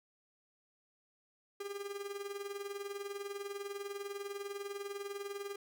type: tone with tremolo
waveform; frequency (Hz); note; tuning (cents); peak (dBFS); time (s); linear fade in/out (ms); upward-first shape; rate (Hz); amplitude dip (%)
45% pulse; 402.3; G4; +45; -37; 1.6-5.56; 5; triangle; 20; 75
effects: none